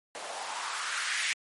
blue noise with band-pass filter sweep, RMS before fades -34 dBFS, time 0.15-1.33 s, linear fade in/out 0 ms, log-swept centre 590 to 2200 Hz, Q 2.6, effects MP3 48 kbps

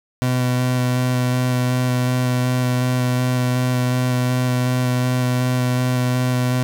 30% pulse tone with vibrato, 125.7 Hz, B2, 31 cents sharp, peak -14 dBFS, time 0.22-6.63 s, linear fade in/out 0 ms, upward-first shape square, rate 2.7 Hz, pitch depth 8 cents each way, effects none

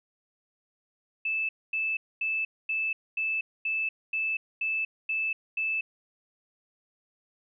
sine tone bursts, 2627 Hz, E7, 7 cents flat, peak -26 dBFS, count 10, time 1.25-5.81 s, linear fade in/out 5 ms, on 240 ms, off 240 ms, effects none

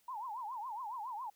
sine tone with vibrato, 932.3 Hz, A#5, in tune, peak -39 dBFS, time 0.08-1.3 s, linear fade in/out 5 ms, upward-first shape triangle, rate 7.2 Hz, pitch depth 260 cents each way, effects white hiss -72 dBFS RMS until 1.35 s

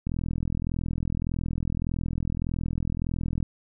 click train, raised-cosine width 5 ms, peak -16 dBFS, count 141, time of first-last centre 0.07-3.427 s, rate 41.7 Hz, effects none

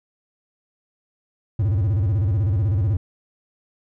triangle tone with vibrato, 99.4 Hz, G2, 25 cents sharp, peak -15 dBFS, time 1.59-2.97 s, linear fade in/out 5 ms, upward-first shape square, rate 16 Hz, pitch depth 200 cents each way, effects none

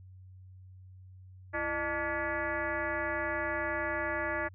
sine tone with frequency modulation, 1154 Hz, D6, 31 cents flat, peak -30 dBFS, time 1.53-4.49 s, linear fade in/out 20 ms, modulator 273 Hz, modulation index 3.1, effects added 93 Hz sine -49 dBFS peak until 4.54 s

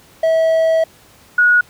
triangle / sine tone pair in turn, 648 / 1454.7 Hz, E5 / F#6, -30 / -30 cents, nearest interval octave + major second, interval 1400 cents, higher second, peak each -9 / -8 dBFS, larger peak second, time 0.23-0.84 / 1.38-1.61 s, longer first, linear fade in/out 5 ms, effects pink hiss -47 dBFS RMS until 1.69 s + high-pass 60 Hz 12 dB/octave

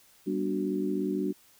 sine chord, G major seventh, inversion none, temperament equal with one note detuned, 196 / 242 / 293.7 / 370 Hz, G3 / B3 / D4 / F#4, 0 / -35 / 0 / 0 cents, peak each -32 / -37 / -31 / -32 dBFS, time 0.26-1.33 s, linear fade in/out 20 ms, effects white hiss -60 dBFS RMS until 1.59 s

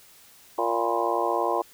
harmonic tone with a mistuned harmonic, 116.54 Hz, A#2, in tune, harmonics 3 / 4 / 5 / 6 / 7 / 8 / 9, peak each -30 / -30 / -30 / -30 / -30 / -30 / -30 dBFS, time 0.58-1.62 s, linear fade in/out 5 ms, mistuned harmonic 8, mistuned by +79 cents, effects white hiss -53 dBFS RMS until 1.73 s

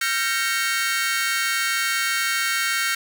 sawtooth chord, G half-diminished seventh, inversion third, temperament equal with one note detuned, 1370.5 / 1568 / 1864.7 / 2217 Hz, F6 / G6 / Bb6 / Db7, -33 / 0 / 0 / 0 cents, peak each -23 dBFS, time 0.01-2.95 s, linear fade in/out 5 ms, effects none

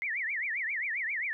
sine tone with vibrato, 2030 Hz, B6, 47 cents sharp, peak -30 dBFS, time 0.02-1.33 s, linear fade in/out 0 ms, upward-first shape triangle, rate 7.5 Hz, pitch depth 300 cents each way, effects none

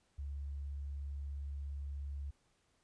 sine tone with vibrato, 70.5 Hz, C#2, 30 cents sharp, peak -39 dBFS, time 0.18-2.31 s, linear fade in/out 10 ms, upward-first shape sine, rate 17 Hz, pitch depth 9 cents each way, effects pink hiss -75 dBFS RMS until 2.83 s + resampled to 22050 Hz

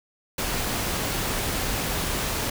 pink noise, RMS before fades -27 dBFS, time 0.38-2.5 s, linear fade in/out 5 ms, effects none

